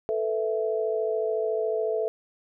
sine chord, A suspended second, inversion none, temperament equal, 440 / 493.9 / 659.3 Hz, A4 / B4 / E5, 0 / 0 / 0 cents, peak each -26 / -32 / -29 dBFS, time 0.09-2.08 s, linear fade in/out 0 ms, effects none

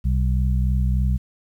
harmonic tone, 63.4 Hz, B1, 46 cents sharp, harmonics 1 / 2 / 3, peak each -18 / -24 / -28 dBFS, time 0.04-1.18 s, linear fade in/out 20 ms, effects 9-bit

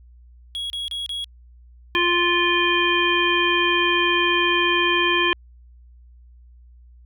triangle tone bursts, 3322 Hz, G#7, in tune, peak -24 dBFS, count 4, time 0.55-1.243 s, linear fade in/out 0 ms, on 150 ms, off 31 ms
harmonic tone, 349.2 Hz, F4, in tune, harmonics 1 / 3 / 5 / 7 / 9, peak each -23 / -23 / -23 / -23 / -23 dBFS, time 1.95-5.33 s, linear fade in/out 0 ms
effects added 60 Hz sine -45 dBFS peak until 7.05 s

